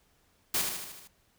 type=noise with echo; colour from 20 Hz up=white; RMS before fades=-28 dBFS; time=0.54-0.62 s; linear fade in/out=5 ms; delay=76 ms; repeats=6; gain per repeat=-4 dB; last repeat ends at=1.076 s; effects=pink hiss -68 dBFS RMS until 1.38 s